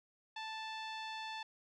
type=tone with low-pass filter; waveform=sawtooth; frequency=880 Hz; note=A5; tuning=in tune; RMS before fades=-44 dBFS; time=0.36-1.43 s; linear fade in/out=5 ms; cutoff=3900 Hz; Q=2.2; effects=none